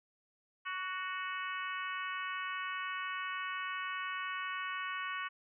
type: harmonic tone with a mistuned harmonic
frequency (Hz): 370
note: F#4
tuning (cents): 0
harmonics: 3 / 4 / 5 / 6 / 7 / 8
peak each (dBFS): -40 / -42 / -44 / -46 / -47 / -48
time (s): 0.65-5.29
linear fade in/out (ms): 20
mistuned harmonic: 3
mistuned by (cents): +21
effects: none